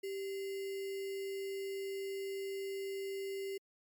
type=tone with sample-and-hold; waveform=sine; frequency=390.9 Hz; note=G4; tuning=5 cents flat; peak=-37 dBFS; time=0.03-3.58 s; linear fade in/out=10 ms; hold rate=2450 Hz; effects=MP3 96 kbps